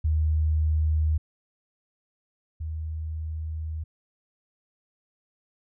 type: tone pair in turn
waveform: sine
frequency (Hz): 77.78 / 78.91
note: D#2 / D#2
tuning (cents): 0 / +25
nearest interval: unison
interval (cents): 25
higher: second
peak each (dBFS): -20 / -29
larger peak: first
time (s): 0.04-1.18 / 2.6-3.84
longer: second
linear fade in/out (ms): 10
effects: none